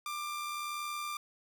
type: tone with amplitude modulation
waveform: sawtooth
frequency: 1188 Hz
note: D6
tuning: 20 cents sharp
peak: -31 dBFS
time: 0.06-1.17 s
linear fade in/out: 2 ms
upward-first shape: sine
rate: 80.9 Hz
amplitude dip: 30%
effects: none